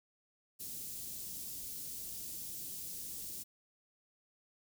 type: band-stop noise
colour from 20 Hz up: white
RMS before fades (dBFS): -44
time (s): 0.59-3.44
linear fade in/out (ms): 20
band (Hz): 290 to 5700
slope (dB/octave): 12
effects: none